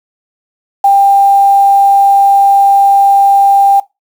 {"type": "tone with quantisation", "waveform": "sine", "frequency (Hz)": 794, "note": "G5", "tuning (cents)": 22, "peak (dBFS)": -3, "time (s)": [0.84, 3.8], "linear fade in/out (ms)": 5, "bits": 5, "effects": ["noise-tail reverb RT60 0.2 s tail -20 dB re dry"]}